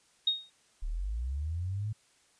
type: tone with exponential decay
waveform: sine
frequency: 3729 Hz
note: A#7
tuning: in tune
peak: -21 dBFS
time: 0.27-0.5 s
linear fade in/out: 5 ms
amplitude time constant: 49 ms
type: linear sweep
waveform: sine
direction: up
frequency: 32.7 to 110.2 Hz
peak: -31 dBFS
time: 0.82-1.93 s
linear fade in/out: 10 ms
effects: white hiss -66 dBFS RMS until 2.39 s + resampled to 22050 Hz

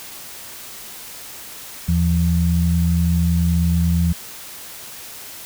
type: tone pair together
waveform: sine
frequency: 81 / 170.05 Hz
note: E2 / F3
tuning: -30 / -46 cents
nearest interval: octave + minor second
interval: 1284 cents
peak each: -17 dBFS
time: 1.88-4.13 s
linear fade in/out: 10 ms
effects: white hiss -36 dBFS RMS until 5.45 s

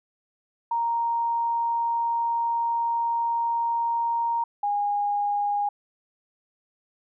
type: tone pair in turn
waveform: sine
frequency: 932 / 818.9 Hz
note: A#5 / G#5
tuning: -1 / -25 cents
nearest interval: major second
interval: 224 cents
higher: first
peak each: -22 / -22 dBFS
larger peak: neither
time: 0.71-4.44 / 4.63-5.69 s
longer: first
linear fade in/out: 5 ms
effects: none

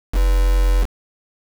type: tone with quantisation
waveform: sine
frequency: 44.84 Hz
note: F1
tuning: 46 cents sharp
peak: -12 dBFS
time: 0.12-0.87 s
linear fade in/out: 50 ms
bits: 4
effects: none

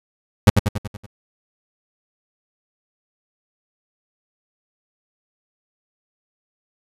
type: tone with echo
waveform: 30% pulse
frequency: 103.1 Hz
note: G#2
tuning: 12 cents flat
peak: -3 dBFS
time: 0.47-0.5 s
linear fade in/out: 5 ms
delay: 94 ms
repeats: 6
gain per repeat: -5 dB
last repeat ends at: 1.064 s
effects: resampled to 32000 Hz

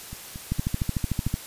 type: two click trains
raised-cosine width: 5 ms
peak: -12 / -24 dBFS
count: 12 / 6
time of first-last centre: 0.52-1.341 / 0.13-1.274 s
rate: 13.4 / 4.37 Hz
effects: white hiss -41 dBFS RMS until 1.46 s + resampled to 32000 Hz

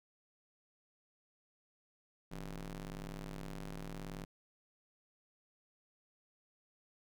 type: ring-modulated tone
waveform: sawtooth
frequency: 99.3 Hz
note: G2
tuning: 23 cents sharp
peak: -36 dBFS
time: 2.31-4.25 s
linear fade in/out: 10 ms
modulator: 70.1 Hz
effects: none

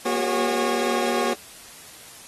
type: tone cluster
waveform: 25% pulse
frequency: 237.6 / 366.5 / 405.4 / 548 Hz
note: A#3 / F#4 / G#4 / C#5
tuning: +33 / -16 / -42 / -20 cents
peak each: -25 / -23 / -25 / -25 dBFS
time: 0.05-1.34 s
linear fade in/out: 10 ms
effects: white hiss -44 dBFS RMS until 2.27 s + AAC 32 kbps

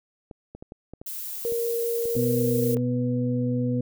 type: clicks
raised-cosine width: 2 ms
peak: -26 dBFS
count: 9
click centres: 0.312 / 0.55 / 0.625 / 0.721 / 0.936 / 1.015 / 1.522 / 2.056 / 2.154 s
type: noise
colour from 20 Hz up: violet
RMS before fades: -34 dBFS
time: 1.06-2.75 s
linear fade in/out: 5 ms
type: tone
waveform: sine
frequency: 466.2 Hz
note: A#4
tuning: in tune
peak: -24 dBFS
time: 1.45-2.77 s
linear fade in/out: 0 ms
type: harmonic tone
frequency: 123.47 Hz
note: B2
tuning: in tune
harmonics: 1 / 2 / 4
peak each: -26 / -25 / -31 dBFS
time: 2.16-3.81 s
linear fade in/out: 5 ms
effects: none

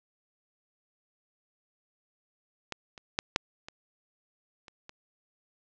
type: clicks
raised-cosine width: 0.2 ms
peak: -17 / -28 / -9 / -6 / -24 / -30 / -27 dBFS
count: 7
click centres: 2.723 / 2.978 / 3.189 / 3.361 / 3.685 / 4.682 / 4.894 s
effects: low-pass 7000 Hz 12 dB/octave

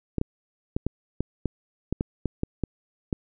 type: clicks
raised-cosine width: 3 ms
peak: -12 dBFS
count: 12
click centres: 0.183 / 0.214 / 0.765 / 0.866 / 1.206 / 1.457 / 1.926 / 2.009 / 2.257 / 2.434 / 2.637 / 3.128 s
effects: none

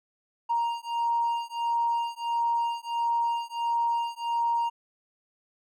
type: beating tone pair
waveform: triangle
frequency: 935 / 936.5 Hz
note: A#5 / A#5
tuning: +5 / +8 cents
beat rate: 1.5 Hz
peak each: -25 dBFS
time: 0.49-4.7 s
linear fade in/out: 20 ms
effects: tanh soft clip ceiling -20 dBFS

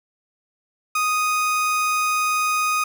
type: tone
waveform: 30% pulse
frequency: 1244.5 Hz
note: D#6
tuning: in tune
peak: -16 dBFS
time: 0.95-2.84 s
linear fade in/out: 5 ms
effects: none

